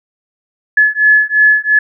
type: beating tone pair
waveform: sine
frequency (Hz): 1710 / 1712.9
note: A6 / A6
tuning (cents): -50 / -47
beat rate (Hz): 2.9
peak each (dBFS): -10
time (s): 0.77-1.79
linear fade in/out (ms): 5
effects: none